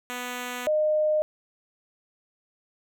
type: tone pair in turn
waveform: 5% pulse / sine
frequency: 247.2 / 612.6 Hz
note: B3 / D#5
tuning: +2 / -27 cents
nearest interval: octave + major third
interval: 1571 cents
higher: second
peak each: -20 dBFS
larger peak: neither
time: 0.1-0.67 / 0.67-1.22 s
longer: first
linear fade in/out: 0 ms
effects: none